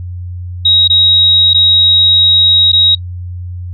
sine tone with dropouts, 3803 Hz, A#7, 34 cents sharp, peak -5 dBFS, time 0.65-2.95 s, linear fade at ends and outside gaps 5 ms, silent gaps 0.877-0.899 / 1.534-1.544 / 2.719-2.73 s, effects noise-tail reverb RT60 0.1 s tail -23 dB re dry + added 89 Hz sine -20 dBFS peak until 3.73 s

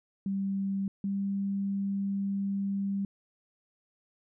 sine tone pair in turn, 195.6 / 197.64 Hz, G3 / G3, -4 / +14 cents, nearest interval unison, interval 18 cents, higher second, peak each -28 dBFS, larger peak neither, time 0.26-0.88 / 1.04-3.05 s, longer second, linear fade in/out 2 ms, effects none

